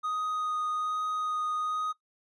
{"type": "tone with vibrato", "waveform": "triangle", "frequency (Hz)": 1244.5, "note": "D#6", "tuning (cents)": 0, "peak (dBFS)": -27, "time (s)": [0.03, 1.93], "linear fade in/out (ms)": 20, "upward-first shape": "sine", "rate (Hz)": 1.2, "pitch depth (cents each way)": 9, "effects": ["noise-tail reverb RT60 0.1 s tail -17 dB re dry", "resampled to 24000 Hz"]}